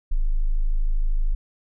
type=tone; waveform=sine; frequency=26.48 Hz; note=G#0; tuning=35 cents sharp; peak=-17 dBFS; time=0.11-1.35 s; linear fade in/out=10 ms; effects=none